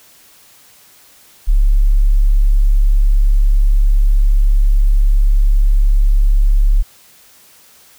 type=tone; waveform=sine; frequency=35 Hz; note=C#1; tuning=18 cents sharp; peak=-7 dBFS; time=1.47-6.83 s; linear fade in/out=20 ms; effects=white hiss -46 dBFS RMS until 7.98 s